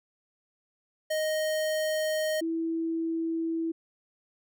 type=tone pair in turn; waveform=square / sine; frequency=622.3 / 328 Hz; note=D#5 / E4; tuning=0 / -9 cents; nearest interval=major seventh; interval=1109 cents; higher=first; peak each=-27 dBFS; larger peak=neither; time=1.1-2.41 / 2.41-3.72 s; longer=neither; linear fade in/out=10 ms; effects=none